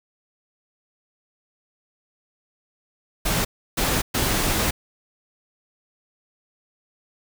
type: noise bursts at uneven times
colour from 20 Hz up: pink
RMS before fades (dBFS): -22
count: 3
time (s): 3.25-3.45 / 3.77-4.02 / 4.14-4.71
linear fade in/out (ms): 10
effects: none